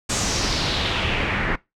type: noise with low-pass filter sweep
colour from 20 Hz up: pink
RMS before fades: -23 dBFS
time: 0.09-1.56 s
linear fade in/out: 10 ms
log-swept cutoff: 7600 to 1800 Hz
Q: 2.7
effects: noise-tail reverb RT60 0.2 s tail -21 dB re dry